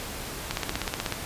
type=click train; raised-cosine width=0.2 ms; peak=-10 dBFS; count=11; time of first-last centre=0.51-1.123 s; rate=16.3 Hz; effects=pink hiss -36 dBFS RMS until 1.25 s + resampled to 32000 Hz